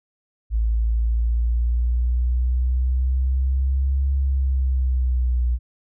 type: exponential two-way sweep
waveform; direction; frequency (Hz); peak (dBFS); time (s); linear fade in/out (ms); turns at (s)
sine; up then down; 55 to 68.3 to 60; -17; 0.5-5.59; 50; 4.13
effects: none